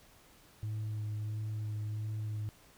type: tone with vibrato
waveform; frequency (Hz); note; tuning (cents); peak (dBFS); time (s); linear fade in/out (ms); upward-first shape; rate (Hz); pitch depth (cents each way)
sine; 107; A2; -48; -32; 0.63-2.49; 0; sine; 1.5; 15
effects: tanh soft clip ceiling -33 dBFS + pink hiss -61 dBFS RMS until 2.77 s